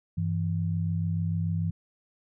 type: tone pair together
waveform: sine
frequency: 97.93 / 164.81 Hz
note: G2 / E3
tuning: -1 / 0 cents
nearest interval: major sixth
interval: 901 cents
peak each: -28 dBFS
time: 0.17-1.71 s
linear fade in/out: 10 ms
effects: none